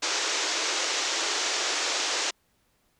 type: band-pass noise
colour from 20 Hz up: white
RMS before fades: -28 dBFS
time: 0.02-2.31 s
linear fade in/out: 10 ms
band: 310 to 7000 Hz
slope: 48 dB/octave
effects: pink hiss -69 dBFS RMS until 2.99 s